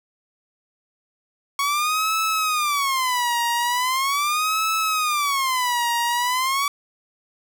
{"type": "tone with vibrato", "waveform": "sawtooth", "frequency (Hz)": 1108.7, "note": "C#6", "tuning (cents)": 0, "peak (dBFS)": -16, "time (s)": [1.59, 6.68], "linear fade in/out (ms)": 2, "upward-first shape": "sine", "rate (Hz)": 0.4, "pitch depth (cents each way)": 280, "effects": []}